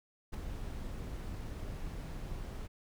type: noise with ADSR envelope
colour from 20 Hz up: brown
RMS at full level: -34 dBFS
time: 0.32-2.68 s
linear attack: 22 ms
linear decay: 9 ms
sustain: -7 dB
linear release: 25 ms
effects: none